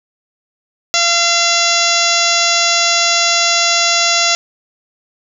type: harmonic tone with a mistuned harmonic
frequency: 685 Hz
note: F5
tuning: 34 cents flat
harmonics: 1 / 2 / 3 / 4 / 5 / 6 / 7 / 8 / 9 / 10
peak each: -20 / -20 / -20 / -20 / -20 / -20 / -20 / -20 / -20 / -20 dBFS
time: 0.94-4.35 s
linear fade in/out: 0 ms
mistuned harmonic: 6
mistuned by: -24 cents
effects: none